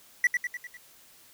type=tone with echo; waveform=triangle; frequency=1955 Hz; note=B6; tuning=18 cents flat; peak=-16 dBFS; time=0.24-0.27 s; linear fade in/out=2 ms; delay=100 ms; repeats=5; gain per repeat=-5 dB; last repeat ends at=0.77 s; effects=white hiss -56 dBFS RMS until 1.33 s